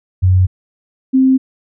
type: tone pair in turn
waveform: sine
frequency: 92.5 / 262.5 Hz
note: F#2 / C4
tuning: 0 / +6 cents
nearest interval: octave + tritone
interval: 1806 cents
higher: second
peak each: -7 dBFS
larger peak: neither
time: 0.22-0.47 / 1.13-1.38 s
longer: neither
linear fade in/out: 20 ms
effects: none